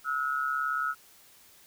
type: tone pair together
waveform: sine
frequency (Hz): 1303 / 1441.2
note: E6 / F#6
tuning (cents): -20 / -46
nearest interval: major second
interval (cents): 174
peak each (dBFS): -29 / -31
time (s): 0.04-0.95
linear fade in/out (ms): 50
effects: white hiss -57 dBFS RMS until 1.66 s